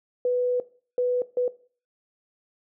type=tone bursts at uneven times; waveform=sine; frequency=494.9 Hz; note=B4; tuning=4 cents sharp; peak=-20 dBFS; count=3; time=0.25-0.6 / 0.98-1.22 / 1.37-1.48 s; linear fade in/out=2 ms; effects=noise-tail reverb RT60 0.4 s tail -18 dB re dry